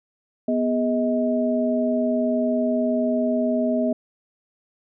sine tone cluster, 245.5 / 414.5 / 633 Hz, B3 / G#4 / D#5, -10 / -3 / +30 cents, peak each -21 / -29 / -23 dBFS, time 0.48-3.93 s, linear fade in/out 5 ms, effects none

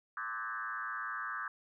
sine tone with frequency modulation, 1396.9 Hz, F6, in tune, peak -36 dBFS, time 0.17-1.48 s, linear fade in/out 2 ms, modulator 115 Hz, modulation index 2.7, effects 13-bit

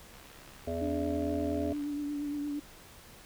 click train, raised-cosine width 0.3 ms, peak -38 dBFS, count 117, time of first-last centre 0.14-1.838 s, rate 68.3 Hz
harmonic tone, 83.6 Hz, E2, 25 cents sharp, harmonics 1 / 3 / 5 / 7 / 8, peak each -38 / -38 / -38 / -38 / -38 dBFS, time 0.67-1.73 s, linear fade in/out 5 ms
sine tone with vibrato, 291 Hz, D4, 16 cents flat, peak -32 dBFS, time 0.81-2.6 s, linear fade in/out 10 ms, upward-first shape triangle, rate 8.6 Hz, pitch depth 32 cents each way
effects pink hiss -53 dBFS RMS until 3.25 s

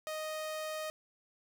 sawtooth tone, 622.3 Hz, D#5, in tune, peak -33 dBFS, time 0.07-0.9 s, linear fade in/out 0 ms, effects none

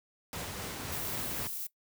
pink noise with tremolo, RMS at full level -38 dBFS, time 0.33-1.47 s, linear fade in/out 0 ms, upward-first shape triangle, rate 3.9 Hz, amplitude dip 25%
violet noise, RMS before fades -38 dBFS, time 0.92-1.67 s, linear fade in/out 5 ms
effects noise-tail reverb RT60 0.1 s tail -19 dB re dry + high-pass 60 Hz 12 dB/octave

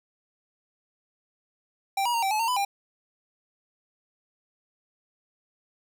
square tone with pitch steps, 784 / 959 / 926 / 776 / 857 / 914 / 998 / 799 Hz, G5 / A#5 / A#5 / G5 / A5 / A#5 / B5 / G5, 0 / +49 / -12 / -18 / -46 / -34 / +18 / +33 cents, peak -24 dBFS, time 1.97-2.65 s, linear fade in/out 5 ms, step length 85 ms, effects none

